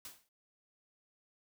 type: noise with exponential decay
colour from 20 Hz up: white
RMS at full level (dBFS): -44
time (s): 0.05-0.29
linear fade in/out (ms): 2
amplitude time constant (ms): 52
effects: none